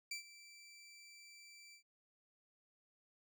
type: tone with ADSR envelope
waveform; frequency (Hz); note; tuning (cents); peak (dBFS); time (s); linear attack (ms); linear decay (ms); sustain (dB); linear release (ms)
20% pulse; 2335; D7; -11; -35; 0.11-1.83; 5; 110; -17; 94
effects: none